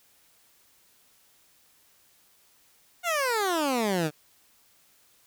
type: exponential sweep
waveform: 15% pulse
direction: down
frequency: 728 to 146.1 Hz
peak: -18 dBFS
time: 3.03-4.11 s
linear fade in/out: 50 ms
effects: white hiss -62 dBFS RMS until 5.26 s